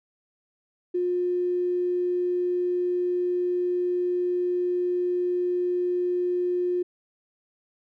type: tone with tanh clipping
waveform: triangle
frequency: 357.1 Hz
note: F4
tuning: 39 cents sharp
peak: -22 dBFS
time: 0.94-6.83 s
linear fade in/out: 10 ms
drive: 3 dB
effects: none